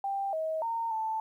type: tone with pitch steps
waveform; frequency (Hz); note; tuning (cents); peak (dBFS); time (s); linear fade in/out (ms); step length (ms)
sine; 789 / 636 / 917 / 882; G5 / D#5 / A#5 / A5; +11 / +38 / -29 / +4; -29; 0.04-1.2; 2; 290
effects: 11-bit